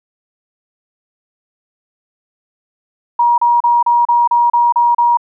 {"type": "tone bursts", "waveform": "sine", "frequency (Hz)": 952, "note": "A#5", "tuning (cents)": 36, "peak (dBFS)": -8, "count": 9, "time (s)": [3.19, 5.172], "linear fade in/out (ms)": 5, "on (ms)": 190, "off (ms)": 34, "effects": []}